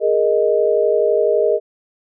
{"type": "chord", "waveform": "sine", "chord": "Ab suspended second", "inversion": "none", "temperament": "just", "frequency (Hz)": [415.3, 467.2, 623], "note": ["Ab4", "Bb4", "Eb5"], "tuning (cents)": [0, 4, 2], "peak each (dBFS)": -17, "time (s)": [0, 1.6], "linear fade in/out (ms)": 50, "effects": []}